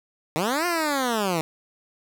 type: linear two-way sweep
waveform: 10% pulse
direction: up then down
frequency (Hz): 146.4 to 357.6 to 154.1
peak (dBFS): -14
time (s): 0.36-1.41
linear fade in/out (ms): 0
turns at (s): 0.66
effects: none

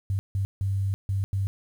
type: tone bursts at uneven times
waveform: sine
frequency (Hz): 97.8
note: G2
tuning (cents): -4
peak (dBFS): -23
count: 5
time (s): 0.1-0.19 / 0.35-0.45 / 0.61-0.94 / 1.09-1.24 / 1.33-1.47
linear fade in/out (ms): 0
effects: 9-bit

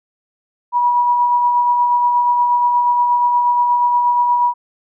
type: tone with tremolo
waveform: sine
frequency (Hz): 969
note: B5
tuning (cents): -33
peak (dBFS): -10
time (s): 0.72-4.54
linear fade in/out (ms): 50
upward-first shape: sine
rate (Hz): 8.4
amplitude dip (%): 30
effects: none

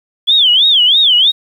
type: tone with vibrato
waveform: sine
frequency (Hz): 3306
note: G#7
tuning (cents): -9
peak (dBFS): -6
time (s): 0.27-1.32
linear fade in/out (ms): 20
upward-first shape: sine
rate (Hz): 3.1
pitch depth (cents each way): 230
effects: 7-bit

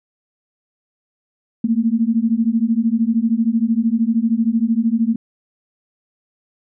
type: beating tone pair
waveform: sine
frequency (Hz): 221.4 / 234.4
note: A3 / A#3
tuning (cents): +11 / +10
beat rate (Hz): 13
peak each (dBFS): -17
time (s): 1.64-5.16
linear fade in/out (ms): 5
effects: none

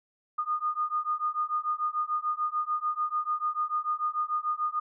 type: beating tone pair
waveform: sine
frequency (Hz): 1222 / 1228.8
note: D#6 / D#6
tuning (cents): -32 / -22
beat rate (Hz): 6.8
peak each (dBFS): -30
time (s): 0.38-4.8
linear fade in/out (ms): 10
effects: none

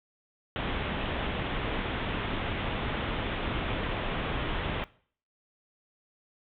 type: low-pass noise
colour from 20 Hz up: pink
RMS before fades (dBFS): -32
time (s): 0.56-4.84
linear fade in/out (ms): 0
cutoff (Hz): 3600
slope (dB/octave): 96
effects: noise-tail reverb RT60 0.5 s tail -20 dB re dry

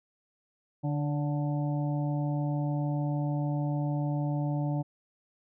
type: harmonic tone with a mistuned harmonic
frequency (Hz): 146.7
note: D3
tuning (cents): -2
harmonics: 1 / 2 / 4 / 5 / 6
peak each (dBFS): -28 / -34 / -40 / -42 / -44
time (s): 0.83-4.83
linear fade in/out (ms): 20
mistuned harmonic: 4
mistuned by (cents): -29
effects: none

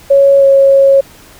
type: tone with pitch glide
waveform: sine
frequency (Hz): 554.4 to 547.7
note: C#5 to C#5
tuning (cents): 0 to -21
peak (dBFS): -3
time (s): 0.1-1.01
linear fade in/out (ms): 10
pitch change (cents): -21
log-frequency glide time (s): 0.39-0.44
effects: pink hiss -39 dBFS RMS until 1.39 s

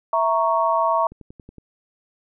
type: chord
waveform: sine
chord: A# diminished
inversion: second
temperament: equal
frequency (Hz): 659.3 / 932.3 / 1108.7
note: E5 / A#5 / C#6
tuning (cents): 0 / 0 / 0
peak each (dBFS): -21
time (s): 0.13-1.07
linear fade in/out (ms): 2
type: click train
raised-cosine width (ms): 3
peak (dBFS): -28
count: 6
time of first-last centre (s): 1.12-1.583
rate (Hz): 10.8
effects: none

